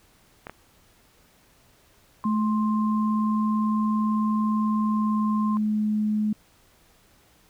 clicks, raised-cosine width 0.5 ms, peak -21 dBFS, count 2, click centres 0.469 / 0.496 s
sine tone, 1053 Hz, C6, 11 cents sharp, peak -29 dBFS, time 2.24-5.57 s, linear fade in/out 0 ms
sine tone with pitch glide, 215.4 to 212.6 Hz, A3 to G#3, -37 to +41 cents, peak -21 dBFS, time 2.25-6.33 s, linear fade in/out 5 ms, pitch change -22 cents, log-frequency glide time 4.62-5.84 s
effects pink hiss -59 dBFS RMS until 7.49 s

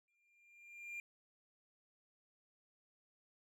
triangle tone with exponential growth, 2394 Hz, D7, 33 cents sharp, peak -40 dBFS, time 0.08-1 s, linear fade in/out 1 ms, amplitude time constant 200 ms, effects none

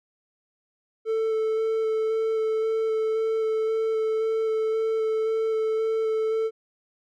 triangle tone with vibrato, 441.9 Hz, A4, 7 cents sharp, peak -20 dBFS, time 1.05-6.51 s, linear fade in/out 50 ms, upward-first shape square, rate 1.9 Hz, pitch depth 9 cents each way, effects none

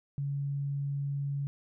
sine tone, 140.8 Hz, C#3, 27 cents sharp, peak -30 dBFS, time 0.18-1.47 s, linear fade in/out 0 ms, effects none

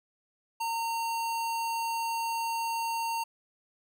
square tone, 917 Hz, A#5, 29 cents flat, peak -30 dBFS, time 0.6-3.24 s, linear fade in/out 10 ms, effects 12-bit

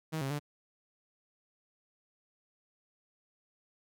sawtooth tone with pitch steps, 158.4 / 135.6 / 146.5 Hz, D#3 / C#3 / D3, +31 / -38 / -4 cents, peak -29 dBFS, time 0.12-0.396 s, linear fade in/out 20 ms, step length 92 ms, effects none

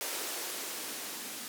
violet noise with band-pass filter sweep, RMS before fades -39 dBFS, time 0.01-1.48 s, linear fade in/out 0 ms, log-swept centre 410 to 210 Hz, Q 2, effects none

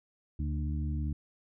harmonic tone with a mistuned harmonic, 75.1 Hz, D2, 39 cents sharp, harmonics 1 / 2 / 3 / 4, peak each -31 / -37 / -41 / -43 dBFS, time 0.39-1.13 s, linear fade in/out 5 ms, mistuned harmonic 2, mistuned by -34 cents, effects none

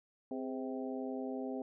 harmonic tone with a mistuned harmonic, 130 Hz, C3, 11 cents flat, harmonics 2 / 3 / 4 / 5 / 6, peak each -39 / -43 / -45 / -47 / -49 dBFS, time 0.31-1.62 s, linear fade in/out 2 ms, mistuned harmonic 3, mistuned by +81 cents, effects none

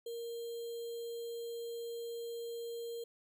sine tone with sample-and-hold, 466.2 Hz, A#4, in tune, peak -39 dBFS, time 0.06-3.04 s, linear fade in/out 5 ms, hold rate 3675 Hz, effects none

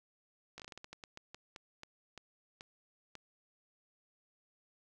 slowing click train, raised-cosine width 0.2 ms, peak -30 dBFS, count 17, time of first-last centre 0.58-3.153 s, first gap 17 ms, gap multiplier 1.26, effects none

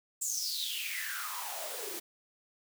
white noise with high-pass filter sweep, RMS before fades -37 dBFS, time 0.21-2 s, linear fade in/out 10 ms, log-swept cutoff 7700 to 330 Hz, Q 8.5, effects none

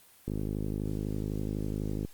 click train, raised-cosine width 3 ms, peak -20 dBFS, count 93, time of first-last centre 0.28-2.049 s, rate 52 Hz, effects white hiss -58 dBFS RMS until 2.13 s + Opus 32 kbps

